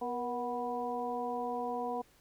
harmonic tone with a mistuned harmonic, 245.7 Hz, B3, 9 cents flat, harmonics 1 / 2 / 3 / 4, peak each -41 / -38 / -37 / -40 dBFS, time 0.01-2.02 s, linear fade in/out 10 ms, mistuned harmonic 2, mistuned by -47 cents, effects pink hiss -65 dBFS RMS until 2.2 s

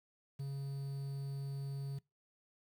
triangle tone with quantisation, 138.3 Hz, C#3, 4 cents flat, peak -36 dBFS, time 0.39-1.99 s, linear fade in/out 10 ms, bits 10, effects noise-tail reverb RT60 0.2 s tail -23 dB re dry

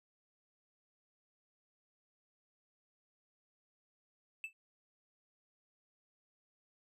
triangle tone with exponential decay, 2637 Hz, E7, in tune, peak -33 dBFS, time 4.44-4.53 s, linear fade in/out 1 ms, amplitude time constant 19 ms, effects tanh soft clip ceiling -29 dBFS + resampled to 32000 Hz

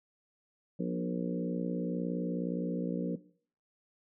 harmonic tone with a mistuned harmonic, 59.5 Hz, A#1, 36 cents sharp, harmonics 3 / 4 / 5 / 6 / 7 / 8 / 9, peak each -33 / -38 / -38 / -45 / -45 / -41 / -44 dBFS, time 0.79-3.16 s, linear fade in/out 10 ms, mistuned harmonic 4, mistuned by +17 cents, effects noise-tail reverb RT60 0.5 s tail -18 dB re dry

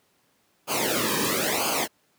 pink noise with flanger, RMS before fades -25 dBFS, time 0.67-1.88 s, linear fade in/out 50 ms, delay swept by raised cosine 0.53 to 1.45 ms, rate 1 Hz, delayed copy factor -0.85, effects pink hiss -66 dBFS RMS until 2.18 s + high-pass 150 Hz 12 dB/octave

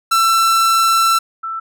45% pulse / sine tone pair in turn, 1339 / 1329.8 Hz, E6 / E6, +27 / +15 cents, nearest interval unison, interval 12 cents, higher first, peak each -11 / -21 dBFS, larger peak first, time 0.11-1.19 / 1.43-1.6 s, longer first, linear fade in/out 10 ms, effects none

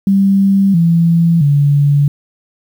sine tone with pitch steps, 196 / 167.7 / 143.48 Hz, G3 / E3 / D3, 0 / +30 / -40 cents, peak -7 dBFS, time 0.07-2.08 s, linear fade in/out 2 ms, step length 670 ms, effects 7-bit

